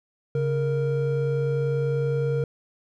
triangle tone pair together, 138.59 / 466.2 Hz, C#3 / A#4, 0 / 0 cents, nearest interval octave + major sixth, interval 2100 cents, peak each -22 / -23 dBFS, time 0.35-2.44 s, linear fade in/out 2 ms, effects none

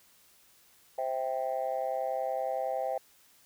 sine chord, C major, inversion none, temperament just, 523.3 / 654.1 / 784.9 Hz, C5 / E5 / G5, 0 / -14 / +2 cents, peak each -33 dBFS, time 0.98-2.98 s, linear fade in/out 5 ms, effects tanh soft clip ceiling -22 dBFS + white hiss -62 dBFS RMS until 3.45 s

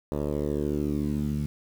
10% pulse tone with low-pass filter sweep, 73.6 Hz, D2, 4 cents sharp, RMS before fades -28 dBFS, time 0.12-1.46 s, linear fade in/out 0 ms, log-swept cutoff 680 to 180 Hz, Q 2.2, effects 8-bit

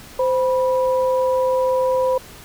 sine tone pair together, 517.7 / 979 Hz, C5 / B5, -18 / -15 cents, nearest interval major seventh, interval 1103 cents, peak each -16 / -23 dBFS, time 0.19-2.18 s, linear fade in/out 5 ms, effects pink hiss -41 dBFS RMS until 2.44 s

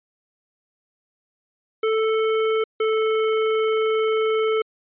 square tone pair in turn, 440.4 / 438.7 Hz, A4 / A4, +2 / -5 cents, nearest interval unison, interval 7 cents, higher first, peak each -19 dBFS, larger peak neither, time 1.83-2.64 / 2.8-4.62 s, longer second, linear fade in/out 5 ms, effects resampled to 8000 Hz

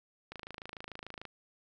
click train, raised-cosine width 0.3 ms, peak -27 dBFS, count 26, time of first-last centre 0.32-1.253 s, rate 26.8 Hz, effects none

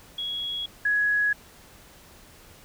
sine tone pair in turn, 3331 / 1674.2 Hz, G#7 / G#6, +4 / +13 cents, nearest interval octave, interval 1191 cents, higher first, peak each -28 / -20 dBFS, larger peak second, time 0.18-0.66 / 0.85-1.33 s, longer neither, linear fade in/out 5 ms, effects pink hiss -51 dBFS RMS until 2.64 s

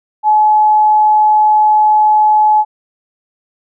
sine tone, 853 Hz, G#5, 46 cents sharp, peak -6 dBFS, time 0.23-2.65 s, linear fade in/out 50 ms, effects none

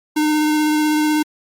square tone with vibrato, 304.5 Hz, D#4, 37 cents flat, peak -15 dBFS, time 0.16-1.23 s, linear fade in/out 10 ms, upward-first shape sine, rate 16 Hz, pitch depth 11 cents each way, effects Opus 48 kbps

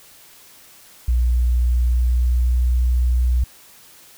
sine tone with pitch glide, 60.4 to 61.46 Hz, B1 to B1, -38 to -8 cents, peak -14 dBFS, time 1.08-3.44 s, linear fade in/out 5 ms, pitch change +30 cents, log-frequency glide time 1.48-2.63 s, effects white hiss -47 dBFS RMS until 4.17 s

